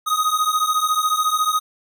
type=beating tone pair; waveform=square; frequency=1244.5 / 1258.5 Hz; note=D#6 / D#6; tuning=0 / +19 cents; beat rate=14 Hz; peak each=-21 dBFS; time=0.06-1.6 s; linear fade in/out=20 ms; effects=none